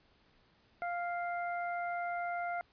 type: harmonic tone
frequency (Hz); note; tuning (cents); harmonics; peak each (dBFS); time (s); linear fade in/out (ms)
698.5; F5; 0; 1 / 2 / 3; -35 / -41 / -45; 0.82-2.61; 0
effects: pink hiss -68 dBFS RMS until 2.72 s + resampled to 11025 Hz